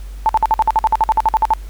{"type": "tone bursts", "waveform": "sine", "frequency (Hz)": 880, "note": "A5", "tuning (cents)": 0, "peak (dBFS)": -9, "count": 16, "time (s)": [0.26, 1.536], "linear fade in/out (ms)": 0, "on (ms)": 31, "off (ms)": 52, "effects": ["added 48 Hz sine -27 dBFS peak until 1.69 s", "pink hiss -46 dBFS RMS until 1.69 s"]}